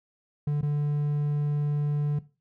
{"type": "tone with dropouts", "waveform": "triangle", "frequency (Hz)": 146.83, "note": "D3", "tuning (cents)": 0, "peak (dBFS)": -21, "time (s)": [0.47, 2.19], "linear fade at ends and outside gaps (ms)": 5, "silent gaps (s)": [0.612, 0.628], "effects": ["noise-tail reverb RT60 0.3 s tail -17 dB re dry"]}